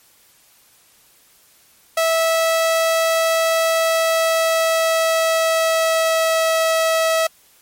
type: tone with pitch glide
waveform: sawtooth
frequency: 653 to 648.5 Hz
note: E5 to E5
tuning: -17 to -28 cents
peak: -11 dBFS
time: 1.97-7.27 s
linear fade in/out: 5 ms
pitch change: -11 cents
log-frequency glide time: 3.7-6.45 s
effects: white hiss -53 dBFS RMS until 7.61 s + MP3 64 kbps